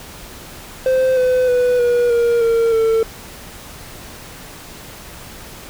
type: tone with pitch steps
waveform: triangle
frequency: 519 / 506.6 / 494.4 / 482.6 / 471 / 459.7 / 448.7 Hz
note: C5 / B4 / B4 / B4 / A#4 / A#4 / A4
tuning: -14 / +44 / +2 / -40 / +18 / -24 / +34 cents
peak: -10 dBFS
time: 0.86-3.03 s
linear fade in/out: 2 ms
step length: 310 ms
effects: pink hiss -36 dBFS RMS until 5.69 s